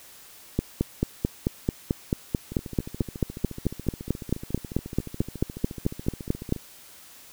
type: two click trains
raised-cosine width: 3 ms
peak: -9 / -22 dBFS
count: 28 / 58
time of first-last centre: 0.59-6.524 / 2.52-6.563 s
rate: 4.55 / 14.1 Hz
effects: white hiss -49 dBFS RMS until 7.32 s